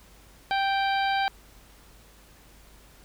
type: harmonic tone with a mistuned harmonic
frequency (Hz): 784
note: G5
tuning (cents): 0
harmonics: 1 / 2 / 3 / 4 / 5 / 6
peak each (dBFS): -24 / -30 / -34 / -36 / -38 / -40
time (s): 0.51-1.28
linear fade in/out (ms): 0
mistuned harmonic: 5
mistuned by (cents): -23
effects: added 50 Hz sine -55 dBFS peak until 3.04 s + pink hiss -55 dBFS RMS until 3.04 s